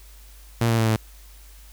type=tone with pitch steps; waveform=sawtooth; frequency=116.54 / 114.41 / 112.31 / 110.25 Hz; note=A#2 / A#2 / A2 / A2; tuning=0 / -32 / +36 / +4 cents; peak=-14 dBFS; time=0.61-0.962 s; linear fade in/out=5 ms; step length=88 ms; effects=added 50 Hz sine -44 dBFS peak until 1.72 s + white hiss -52 dBFS RMS until 1.72 s